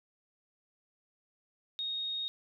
sine tone, 3729 Hz, A#7, in tune, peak -33 dBFS, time 1.79-2.28 s, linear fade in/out 0 ms, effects none

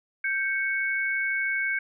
sine tone pair together, 1568 / 2217 Hz, G6 / C#7, 0 / 0 cents, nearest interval tritone, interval 600 cents, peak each -27 dBFS, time 0.24-1.79 s, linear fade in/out 5 ms, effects none

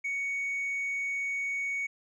triangle tone with tanh clipping, 2231 Hz, C#7, 11 cents sharp, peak -30 dBFS, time 0.04-1.87 s, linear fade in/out 10 ms, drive 6 dB, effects none

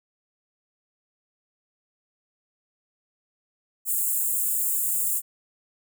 white high-pass noise, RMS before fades -25 dBFS, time 3.85-5.22 s, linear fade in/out 50 ms, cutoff 7100 Hz, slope 96 dB/octave, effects none

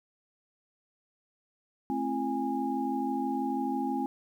sine tone cluster, 220 / 266.1 / 338.5 / 822 Hz, A3 / C4 / E4 / G#5, 0 / +29 / +46 / -18 cents, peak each -37 / -31 / -36 / -33 dBFS, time 1.9-4.06 s, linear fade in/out 0 ms, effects 10-bit

